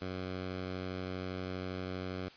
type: tone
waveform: 10% pulse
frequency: 92.5 Hz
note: F#2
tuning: in tune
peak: -29 dBFS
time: 0.01-2.29 s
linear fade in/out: 10 ms
effects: white hiss -56 dBFS RMS until 2.36 s + resampled to 11025 Hz